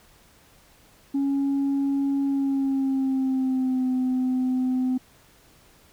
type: tone with pitch glide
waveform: sine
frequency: 277.2 to 255.7 Hz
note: C#4 to C4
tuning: 0 to -40 cents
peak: -19 dBFS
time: 1.14-4.98 s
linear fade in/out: 10 ms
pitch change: -140 cents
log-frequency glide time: 2.24-3.88 s
effects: tanh soft clip ceiling -19 dBFS + pink hiss -56 dBFS RMS until 5.92 s